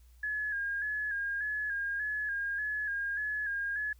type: tone with vibrato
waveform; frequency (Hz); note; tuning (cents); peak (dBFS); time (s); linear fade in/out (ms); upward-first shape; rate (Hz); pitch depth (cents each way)
sine; 1661.2; G#6; 0; -31; 0.23-3.93; 5; square; 1.7; 43
effects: added 60 Hz sine -55 dBFS peak until 3.99 s + white hiss -70 dBFS RMS until 3.99 s